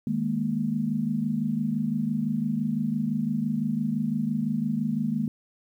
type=chord; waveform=sine; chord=D# suspended fourth; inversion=none; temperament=just; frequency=155.56 / 207.4 / 233.3 Hz; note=D#3 / G#3 / A#3; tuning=0 / -2 / +2 cents; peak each=-31 / -28 / -27 dBFS; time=0.07-5.28 s; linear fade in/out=2 ms; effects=10-bit